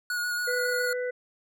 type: tone with vibrato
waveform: square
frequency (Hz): 1450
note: F#6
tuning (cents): -35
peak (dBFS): -28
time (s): 0.1-0.93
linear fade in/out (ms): 2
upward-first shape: square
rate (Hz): 7.2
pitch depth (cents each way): 15
type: harmonic tone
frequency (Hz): 496.8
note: B4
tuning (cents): +10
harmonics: 1 / 3 / 4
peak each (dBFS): -28 / -38 / -40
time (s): 0.47-1.11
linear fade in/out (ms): 10
effects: none